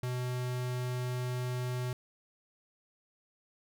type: tone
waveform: square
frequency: 125.1 Hz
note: B2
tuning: 23 cents sharp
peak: -33 dBFS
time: 0.03-1.93 s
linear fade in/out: 2 ms
effects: none